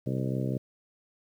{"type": "harmonic tone with a mistuned harmonic", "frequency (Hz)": 65, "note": "C2", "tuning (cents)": -11, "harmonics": [2, 3, 4, 5, 6, 7, 8, 9], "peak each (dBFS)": [-30, -34, -36, -38, -40, -41, -42, -43], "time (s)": [0.06, 0.58], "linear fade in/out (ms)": 10, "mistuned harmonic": 9, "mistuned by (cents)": 49, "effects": ["10-bit"]}